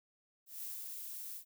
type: noise with ADSR envelope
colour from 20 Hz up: violet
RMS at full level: -43 dBFS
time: 0.46-1.45 s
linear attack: 160 ms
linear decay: 230 ms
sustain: -2 dB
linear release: 93 ms
effects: none